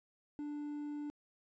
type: tone with quantisation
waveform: triangle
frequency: 294.2 Hz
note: D4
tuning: 3 cents sharp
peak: -37 dBFS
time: 0.39-1.1 s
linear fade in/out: 0 ms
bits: 11
effects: resampled to 16000 Hz

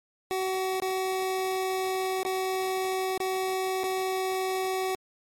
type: tone with dropouts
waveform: 25% pulse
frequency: 376.7 Hz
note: F#4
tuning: 31 cents sharp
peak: -23 dBFS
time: 0.31-4.95 s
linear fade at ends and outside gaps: 0 ms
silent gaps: 0.8-0.822 / 2.231-2.25 / 3.177-3.202 / 3.835-3.84 s
effects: MP3 64 kbps

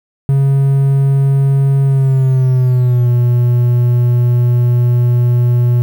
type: tone with pitch glide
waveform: triangle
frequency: 137.3 to 121.62 Hz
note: C#3 to B2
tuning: -16 to -26 cents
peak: -6 dBFS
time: 0.29-5.82 s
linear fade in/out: 0 ms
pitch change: -210 cents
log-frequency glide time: 1.83-3.09 s
effects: 7-bit

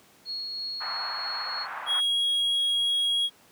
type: tone with tremolo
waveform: sine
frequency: 4317 Hz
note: C#8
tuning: 47 cents flat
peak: -30 dBFS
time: 0.25-1.67 s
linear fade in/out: 50 ms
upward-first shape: triangle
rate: 3.1 Hz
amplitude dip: 25%
type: band-pass noise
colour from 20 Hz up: white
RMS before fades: -36 dBFS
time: 0.8-2.01 s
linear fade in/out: 20 ms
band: 840 to 1500 Hz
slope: 24 dB/octave
type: tone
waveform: triangle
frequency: 3301 Hz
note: G#7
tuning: 11 cents flat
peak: -21 dBFS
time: 1.86-3.3 s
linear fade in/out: 50 ms
effects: pink hiss -57 dBFS RMS until 3.51 s + high-pass 150 Hz 12 dB/octave

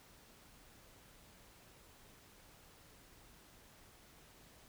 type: silence
effects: pink hiss -62 dBFS RMS until 4.68 s

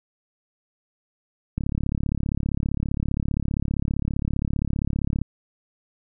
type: click train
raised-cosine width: 5 ms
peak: -12 dBFS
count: 129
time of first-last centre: 1.58-5.216 s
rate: 35.2 Hz
effects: none

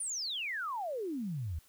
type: exponential sweep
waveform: sine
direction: down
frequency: 9830 to 72.5 Hz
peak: -34 dBFS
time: 0-1.59 s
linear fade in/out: 5 ms
effects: white hiss -64 dBFS RMS until 1.68 s

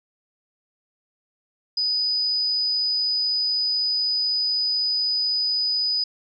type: tone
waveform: sine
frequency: 4978 Hz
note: D#8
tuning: in tune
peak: -20 dBFS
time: 1.77-6.04 s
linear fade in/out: 5 ms
effects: none

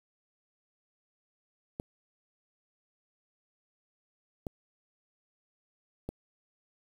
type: clicks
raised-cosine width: 2 ms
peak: -22 dBFS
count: 3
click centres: 1.799 / 4.468 / 6.09 s
effects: 8-bit

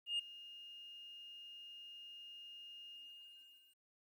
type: tone with ADSR envelope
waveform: sine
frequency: 2836 Hz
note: F7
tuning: 26 cents sharp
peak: -31 dBFS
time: 0.06-3.81 s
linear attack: 130 ms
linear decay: 8 ms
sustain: -20 dB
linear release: 860 ms
effects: tanh soft clip ceiling -33 dBFS + 12-bit

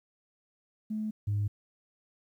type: tone pair in turn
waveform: sine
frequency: 215.5 / 102.94 Hz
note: A3 / G#2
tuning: -36 / -15 cents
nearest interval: octave + minor second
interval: 1279 cents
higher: first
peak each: -30 / -25 dBFS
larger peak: second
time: 0.9-1.11 / 1.27-1.48 s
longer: neither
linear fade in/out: 10 ms
effects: tanh soft clip ceiling -24 dBFS + 11-bit

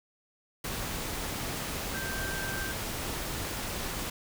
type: tone in noise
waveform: sine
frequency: 1568 Hz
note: G6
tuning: in tune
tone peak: -36 dBFS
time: 1.94-2.72 s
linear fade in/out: 5 ms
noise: pink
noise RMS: -35 dBFS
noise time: 0.64-4.1 s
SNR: -4 dB
effects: none

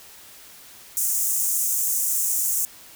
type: high-pass noise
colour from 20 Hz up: pink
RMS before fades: -23 dBFS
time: 0.97-2.65 s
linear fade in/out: 0 ms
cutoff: 6500 Hz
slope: 48 dB/octave
effects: white hiss -46 dBFS RMS until 2.95 s

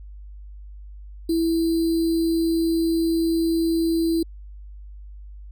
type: tone with sample-and-hold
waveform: sine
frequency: 329.6 Hz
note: E4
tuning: in tune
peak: -18 dBFS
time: 1.29-4.23 s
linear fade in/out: 5 ms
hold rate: 4410 Hz
effects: added 50 Hz sine -37 dBFS peak until 5.51 s

